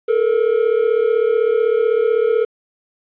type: tone pair together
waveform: triangle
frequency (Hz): 435.1 / 471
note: A4 / A#4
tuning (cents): -19 / +18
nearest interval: minor second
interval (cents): 137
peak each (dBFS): -14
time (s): 0.08-2.45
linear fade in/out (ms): 10
effects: resampled to 8000 Hz + 8-bit